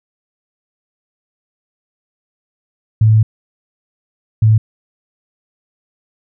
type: tone bursts at uneven times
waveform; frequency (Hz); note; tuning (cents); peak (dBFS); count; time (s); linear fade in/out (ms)
sine; 109.4; A2; -9; -6; 2; 3.01-3.23 / 4.42-4.58; 5
effects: none